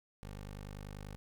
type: tone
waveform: 15% pulse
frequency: 50.2 Hz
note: G1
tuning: 42 cents sharp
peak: -38 dBFS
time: 0.23-1.16 s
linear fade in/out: 0 ms
effects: none